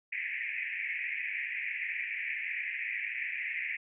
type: band-pass noise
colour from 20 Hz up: white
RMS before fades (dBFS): -36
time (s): 0.12-3.77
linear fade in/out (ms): 10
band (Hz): 1800 to 2500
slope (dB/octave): 96
effects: none